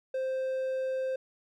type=tone; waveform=triangle; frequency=523.3 Hz; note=C5; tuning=in tune; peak=-27 dBFS; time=0.14-1.16 s; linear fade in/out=5 ms; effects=none